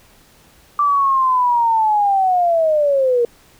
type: linear sweep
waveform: sine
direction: down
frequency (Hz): 1174.7 to 466.4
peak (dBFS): -12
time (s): 0.79-3.25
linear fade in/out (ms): 2
effects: pink hiss -50 dBFS RMS until 3.59 s